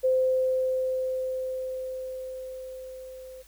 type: tone with level ramp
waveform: sine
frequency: 517 Hz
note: C5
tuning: 21 cents flat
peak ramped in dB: -19 to -41 dBFS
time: 0.03-3.43 s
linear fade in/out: 20 ms
effects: added 50 Hz sine -56 dBFS peak until 3.47 s + white hiss -57 dBFS RMS until 3.47 s